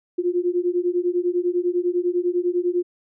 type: beating tone pair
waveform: sine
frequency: 349.2 / 359.2 Hz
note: F4 / F4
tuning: 0 / +49 cents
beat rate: 10 Hz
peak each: -22 dBFS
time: 0.18-2.83 s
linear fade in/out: 10 ms
effects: none